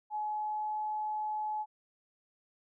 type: tone with pitch glide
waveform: sine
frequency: 848 to 853.4 Hz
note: G#5 to G#5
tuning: +36 to +47 cents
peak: -32 dBFS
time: 0.1-1.66 s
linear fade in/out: 50 ms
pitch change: +11 cents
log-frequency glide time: 0.25-0.77 s
effects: none